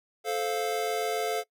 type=chord; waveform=square; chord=F major; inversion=first; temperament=just; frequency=436.5 / 523.8 / 698.5 Hz; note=A4 / C5 / F5; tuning=-14 / +2 / 0 cents; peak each=-31 / -36 / -32 dBFS; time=0.24-1.44 s; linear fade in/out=50 ms; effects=noise-tail reverb RT60 0.1 s tail -21 dB re dry